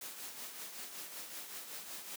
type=noise with tremolo; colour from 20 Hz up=white; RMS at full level=-44 dBFS; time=0.01-2.16 s; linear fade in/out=5 ms; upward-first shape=triangle; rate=5.3 Hz; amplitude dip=55%; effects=high-pass 200 Hz 12 dB/octave